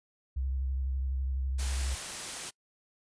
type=tone with vibrato; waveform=sine; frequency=66 Hz; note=C2; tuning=16 cents sharp; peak=-29 dBFS; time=0.36-1.95 s; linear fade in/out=10 ms; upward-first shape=sine; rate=12 Hz; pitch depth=43 cents each way
type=noise; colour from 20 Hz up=white; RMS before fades=-38 dBFS; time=1.58-2.51 s; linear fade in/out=20 ms
effects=noise-tail reverb RT60 0.1 s tail -25 dB re dry + resampled to 22050 Hz